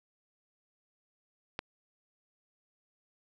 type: click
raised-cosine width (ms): 0.3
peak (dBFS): -18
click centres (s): 1.591
effects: none